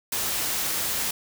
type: noise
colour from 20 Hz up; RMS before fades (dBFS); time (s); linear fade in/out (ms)
white; -27; 0.12-1.11; 5
effects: none